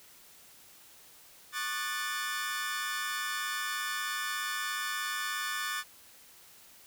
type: chord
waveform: sawtooth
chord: D major seventh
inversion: third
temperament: equal with one note detuned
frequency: 1108.7 / 1205.6 / 1480 / 1760 Hz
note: C#6 / D6 / F#6 / A6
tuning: 0 / +45 / 0 / 0 cents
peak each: -38 / -35 / -36 / -32 dBFS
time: 1.52-5.84 s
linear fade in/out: 50 ms
effects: white hiss -56 dBFS RMS until 6.86 s